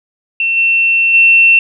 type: tone with level steps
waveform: sine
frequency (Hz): 2700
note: E7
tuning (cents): +41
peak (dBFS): -11 / -8 / -4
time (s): 0.4-1.59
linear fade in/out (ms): 2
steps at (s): 0.56 / 1.13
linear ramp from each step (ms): 20
effects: none